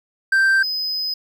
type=tone pair in turn; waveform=triangle; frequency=1568 / 5034 Hz; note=G6 / D#8; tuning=0 / +19 cents; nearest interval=octave + minor sixth; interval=2019 cents; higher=second; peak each=-11 / -20 dBFS; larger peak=first; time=0.32-0.63 / 0.63-1.14 s; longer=second; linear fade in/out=5 ms; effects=none